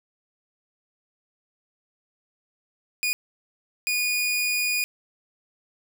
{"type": "tone bursts at uneven times", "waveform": "sawtooth", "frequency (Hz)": 2455, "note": "D#7", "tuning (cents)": -24, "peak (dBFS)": -19, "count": 2, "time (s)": [[3.03, 3.13], [3.87, 4.84]], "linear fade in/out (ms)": 0, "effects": []}